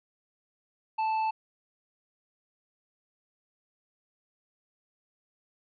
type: tone with tanh clipping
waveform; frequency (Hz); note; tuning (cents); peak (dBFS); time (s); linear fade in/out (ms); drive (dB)
triangle; 879; A5; -2; -27; 0.98-1.31; 10; 11
effects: resampled to 11025 Hz